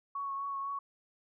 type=tone with vibrato; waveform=sine; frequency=1108.7 Hz; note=C#6; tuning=in tune; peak=-34 dBFS; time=0.15-0.79 s; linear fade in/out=5 ms; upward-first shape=triangle; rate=4 Hz; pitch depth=22 cents each way; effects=none